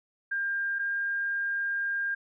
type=tone pair in turn; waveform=sine; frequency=1600 / 1605.9 Hz; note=G6 / G6; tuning=+35 / +41 cents; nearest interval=unison; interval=6 cents; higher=second; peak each=-27 dBFS; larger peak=neither; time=0.31-0.79 / 0.79-2.15 s; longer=second; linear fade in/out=10 ms; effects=none